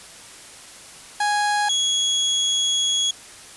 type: tone pair in turn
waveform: 30% pulse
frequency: 829 / 3334 Hz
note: G#5 / G#7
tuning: -3 / +6 cents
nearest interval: 2 octaves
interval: 2409 cents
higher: second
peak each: -16 dBFS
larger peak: neither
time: 1.2-1.69 / 1.69-3.11 s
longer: second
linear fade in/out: 5 ms
effects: white hiss -42 dBFS RMS until 3.56 s + resampled to 24000 Hz